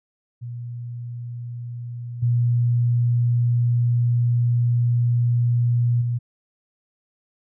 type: tone with level steps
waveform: sine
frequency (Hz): 120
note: B2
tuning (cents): -49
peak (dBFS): -29 / -16 / -20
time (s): 0.41-6.19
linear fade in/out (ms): 20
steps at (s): 2.22 / 6.01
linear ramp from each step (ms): 10
effects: none